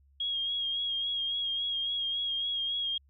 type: tone with vibrato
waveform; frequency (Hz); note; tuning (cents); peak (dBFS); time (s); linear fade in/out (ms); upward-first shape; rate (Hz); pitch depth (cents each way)
sine; 3272; G#7; -26; -29; 0.2-2.98; 5; sine; 3.6; 32
effects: added 69 Hz sine -60 dBFS peak until 3.09 s